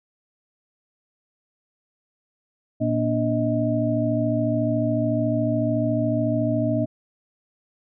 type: tone cluster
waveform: sine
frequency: 116.5 / 238.4 / 292.3 / 629 Hz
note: A#2 / A#3 / D4 / D#5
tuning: -1 / +39 / -8 / +19 cents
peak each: -25 dBFS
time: 2.8-6.86 s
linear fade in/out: 20 ms
effects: none